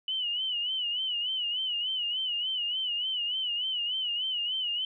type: tone with vibrato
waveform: sine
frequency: 2960 Hz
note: F#7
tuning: in tune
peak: -28 dBFS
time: 0.08-4.85 s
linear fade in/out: 2 ms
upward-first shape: sine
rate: 3.4 Hz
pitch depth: 89 cents each way
effects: none